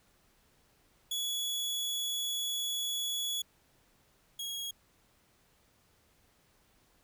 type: tone pair in turn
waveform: sawtooth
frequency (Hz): 3387 / 3308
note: G#7 / G#7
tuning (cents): +33 / -8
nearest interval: unison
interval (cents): 41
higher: first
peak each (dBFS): -29 / -33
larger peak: first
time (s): 1.11-3.42 / 4.39-4.71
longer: first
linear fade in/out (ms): 5
effects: pink hiss -68 dBFS RMS until 7.03 s